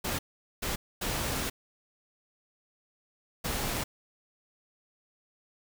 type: noise bursts at uneven times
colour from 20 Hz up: pink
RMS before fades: -32 dBFS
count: 4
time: 0.04-0.19 / 0.62-0.76 / 1.01-1.5 / 3.44-3.84 s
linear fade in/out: 10 ms
effects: none